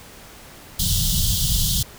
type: band-stop noise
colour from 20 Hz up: pink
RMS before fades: -20 dBFS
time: 0.79-1.83 s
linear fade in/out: 5 ms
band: 190 to 3000 Hz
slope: 96 dB/octave
effects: pink hiss -43 dBFS RMS until 1.98 s